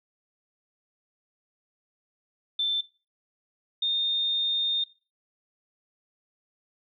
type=tone pair in turn; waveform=sine; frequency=3546 / 3650 Hz; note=A7 / A#7; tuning=+13 / -37 cents; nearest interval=minor second; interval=50 cents; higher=second; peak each=-23 / -23 dBFS; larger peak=neither; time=2.59-2.81 / 3.82-4.84 s; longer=second; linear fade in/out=5 ms; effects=noise-tail reverb RT60 0.3 s tail -17 dB re dry